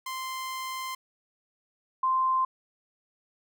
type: tone pair in turn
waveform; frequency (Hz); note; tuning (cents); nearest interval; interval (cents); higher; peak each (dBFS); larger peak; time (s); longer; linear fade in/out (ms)
sawtooth / sine; 1043 / 1043; C6 / C6; -6 / -6; unison; 0; neither; -29 / -22; second; 0.06-0.95 / 2.03-2.45; first; 5
effects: none